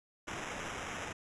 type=noise with sample-and-hold; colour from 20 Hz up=blue; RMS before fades=-41 dBFS; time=0.27-1.13 s; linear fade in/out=10 ms; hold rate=4410 Hz; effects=resampled to 22050 Hz